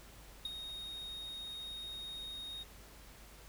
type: tone with ADSR envelope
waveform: triangle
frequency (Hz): 3729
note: A#7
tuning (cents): 0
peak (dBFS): -32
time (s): 0.45-2.64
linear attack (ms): 4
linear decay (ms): 17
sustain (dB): -9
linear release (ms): 20
effects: added 50 Hz sine -56 dBFS peak until 3.48 s + pink hiss -57 dBFS RMS until 3.48 s